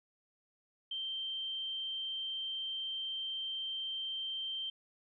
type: tone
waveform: sine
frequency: 3136 Hz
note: G7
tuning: in tune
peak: -36 dBFS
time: 0.91-4.7 s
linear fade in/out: 5 ms
effects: none